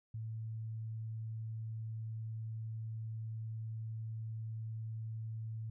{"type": "tone", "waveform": "sine", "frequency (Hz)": 111.2, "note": "A2", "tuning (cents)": 19, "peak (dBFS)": -39, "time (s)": [0.14, 5.7], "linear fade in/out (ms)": 5, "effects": []}